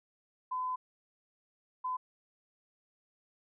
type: tone bursts at uneven times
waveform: sine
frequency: 1014 Hz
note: B5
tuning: 45 cents sharp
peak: -32 dBFS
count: 2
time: 0.51-0.76 / 1.84-1.97 s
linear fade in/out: 10 ms
effects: none